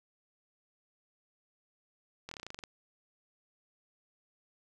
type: slowing click train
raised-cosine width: 0.2 ms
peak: -25 dBFS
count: 11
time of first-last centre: 2.29-2.638 s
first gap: 24 ms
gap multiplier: 1.08
effects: none